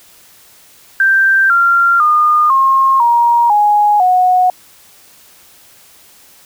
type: tone with pitch steps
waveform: sine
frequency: 1570 / 1382.6 / 1217.6 / 1072.3 / 944.4 / 831.7 / 732.4 Hz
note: G6 / F6 / D#6 / C6 / A#5 / G#5 / F#5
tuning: +2 / -18 / -38 / +42 / +22 / +2 / -18 cents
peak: -7 dBFS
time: 1-4.5 s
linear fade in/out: 2 ms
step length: 500 ms
effects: white hiss -44 dBFS RMS until 6.45 s